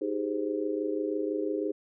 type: chord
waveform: sine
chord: Ab major seventh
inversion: second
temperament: just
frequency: 311.5 / 389.3 / 415.3 / 519.1 Hz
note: Eb4 / G4 / Ab4 / C5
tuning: +2 / -12 / 0 / -14 cents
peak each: -32 / -35 / -32 / -36 dBFS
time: 0.01-1.72 s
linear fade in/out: 10 ms
effects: none